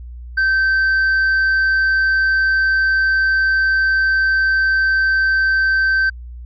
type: tone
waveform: triangle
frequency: 1552 Hz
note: G6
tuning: 18 cents flat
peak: -11 dBFS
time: 0.37-6.1 s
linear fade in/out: 10 ms
effects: added 60 Hz sine -30 dBFS peak until 6.45 s + resampled to 16000 Hz